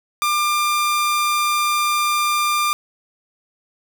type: tone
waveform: sawtooth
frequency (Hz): 1195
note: D6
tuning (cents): +30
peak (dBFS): -13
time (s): 0.22-2.73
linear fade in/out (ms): 0
effects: none